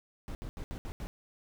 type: noise bursts at uneven times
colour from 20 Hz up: brown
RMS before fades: -39 dBFS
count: 6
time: 0.28-0.35 / 0.42-0.49 / 0.57-0.64 / 0.71-0.78 / 0.85-0.92 / 1-1.07 s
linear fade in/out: 0 ms
effects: none